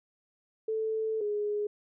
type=tone pair in turn; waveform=sine; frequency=440 / 416.1 Hz; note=A4 / G#4; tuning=0 / +3 cents; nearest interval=minor second; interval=97 cents; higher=first; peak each=-28 dBFS; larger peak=neither; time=0.68-1.21 / 1.21-1.67 s; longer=first; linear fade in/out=5 ms; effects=none